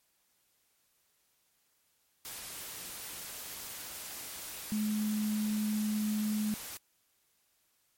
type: tone in noise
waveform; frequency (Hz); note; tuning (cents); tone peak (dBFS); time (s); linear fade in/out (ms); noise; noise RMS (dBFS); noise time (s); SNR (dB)
sine; 212.6; G#3; +41; -29; 4.72-6.54; 0; white; -43; 2.25-6.77; +11
effects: white hiss -73 dBFS RMS until 7.97 s + MP3 64 kbps